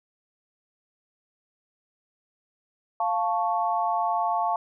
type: chord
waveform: sine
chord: F augmented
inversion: none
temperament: equal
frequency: 698.5 / 880 / 1108.7 Hz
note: F5 / A5 / C#6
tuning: 0 / 0 / 0 cents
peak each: -26 / -26 / -29 dBFS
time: 3-4.56 s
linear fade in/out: 2 ms
effects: none